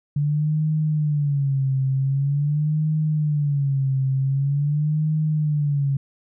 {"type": "tone with vibrato", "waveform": "sine", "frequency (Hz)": 143.9, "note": "D3", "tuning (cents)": -35, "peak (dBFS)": -18, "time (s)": [0.16, 5.97], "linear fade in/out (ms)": 5, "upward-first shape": "sine", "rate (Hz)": 0.45, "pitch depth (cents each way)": 130, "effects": []}